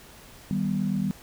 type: chord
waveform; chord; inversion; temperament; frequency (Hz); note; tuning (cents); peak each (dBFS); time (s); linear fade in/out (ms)
sine; Eb augmented; none; just; 155.56 / 194.45 / 243.1; Eb3 / G3 / B3; 0 / -14 / -27; -31 / -25 / -31; 0.51-1.11; 0
effects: pink hiss -49 dBFS RMS until 1.22 s

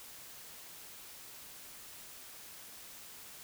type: silence
effects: white hiss -51 dBFS RMS until 3.43 s

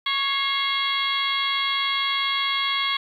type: harmonic tone with a mistuned harmonic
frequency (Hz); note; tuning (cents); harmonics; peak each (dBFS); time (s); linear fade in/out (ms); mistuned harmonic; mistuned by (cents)
554.4; C#5; 0; 2 / 3 / 4 / 5 / 6 / 7 / 8; -27 / -34 / -27 / -36 / -25 / -33 / -36; 0.06-2.97; 5; 4; -54
effects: 9-bit

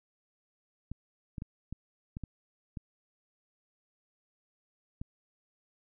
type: clicks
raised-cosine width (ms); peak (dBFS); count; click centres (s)
5; -26; 8; 0.916 / 1.382 / 1.421 / 1.726 / 2.169 / 2.237 / 2.772 / 5.015
effects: none

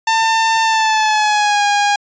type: tone with pitch glide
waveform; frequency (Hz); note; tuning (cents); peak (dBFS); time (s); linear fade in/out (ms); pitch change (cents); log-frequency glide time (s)
sawtooth; 897 to 817.8; A5 to G#5; +33 to -27; -8; 0.07-1.96; 5; -160; 0.63-1.64
effects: resampled to 16000 Hz

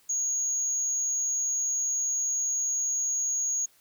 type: tone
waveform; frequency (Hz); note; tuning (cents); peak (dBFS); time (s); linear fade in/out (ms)
sine; 6645; G#8; 0; -24; 0.09-3.66; 10
effects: tanh soft clip ceiling -22 dBFS + white hiss -62 dBFS RMS until 3.8 s

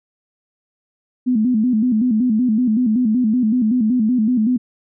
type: tone with vibrato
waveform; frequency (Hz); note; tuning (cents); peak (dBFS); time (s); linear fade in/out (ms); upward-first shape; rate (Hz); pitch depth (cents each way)
sine; 233.1; A#3; 0; -13; 1.26-4.58; 20; square; 5.3; 130
effects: none

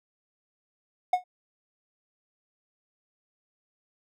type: tone with exponential decay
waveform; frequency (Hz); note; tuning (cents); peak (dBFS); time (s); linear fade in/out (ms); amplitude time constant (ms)
triangle; 728; F#5; -28; -14; 1.13-1.24; 5; 22
effects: none

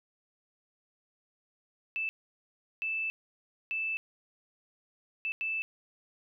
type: tone bursts at uneven times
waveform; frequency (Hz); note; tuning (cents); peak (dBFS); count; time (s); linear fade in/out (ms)
sine; 2637; E7; 0; -30; 5; 1.96-2.09 / 2.82-3.1 / 3.71-3.97 / 5.25-5.32 / 5.41-5.62; 0
effects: none

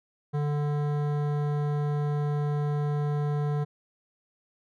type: tone with hard clipping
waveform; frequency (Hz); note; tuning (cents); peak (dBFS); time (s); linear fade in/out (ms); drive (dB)
sine; 146.83; D3; 0; -27; 0.33-3.65; 20; 15
effects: none

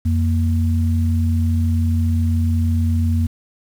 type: tone pair together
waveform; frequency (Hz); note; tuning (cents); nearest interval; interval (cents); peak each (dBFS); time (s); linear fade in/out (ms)
sine; 87.31 / 233.1; F2 / A#3; 0 / 0; octave + perfect fourth; 1700; -15 / -22; 0.05-3.27; 10
effects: 7-bit

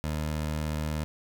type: tone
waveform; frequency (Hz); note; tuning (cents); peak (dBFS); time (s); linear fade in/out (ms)
20% pulse; 76.7; D#2; -24; -24; 0.04-1.04; 0
effects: none

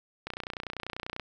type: click train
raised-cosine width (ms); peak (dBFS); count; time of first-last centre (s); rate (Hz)
0.3; -19; 29; 0.27-1.197; 30.2
effects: none

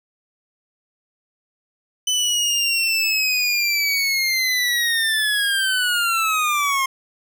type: linear sweep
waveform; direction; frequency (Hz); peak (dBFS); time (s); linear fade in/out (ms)
25% pulse; down; 3019 to 1060; -14; 2.07-6.86; 5
effects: none

